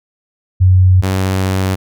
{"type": "tone pair in turn", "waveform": ["sine", "sawtooth"], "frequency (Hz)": [92.5, 94.77], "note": ["F#2", "F#2"], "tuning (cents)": [0, 42], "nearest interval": "unison", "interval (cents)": 42, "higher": "second", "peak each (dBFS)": [-5, -9], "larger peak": "first", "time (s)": [[0.6, 1.02], [1.02, 1.76]], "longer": "second", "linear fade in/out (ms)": 20, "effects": []}